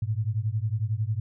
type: beating tone pair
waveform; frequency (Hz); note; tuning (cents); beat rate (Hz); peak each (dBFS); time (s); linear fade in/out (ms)
sine; 103.83 / 114.83; G#2 / A#2; 0 / -26; 11; -27 / -28; 0.02-1.2; 5
effects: none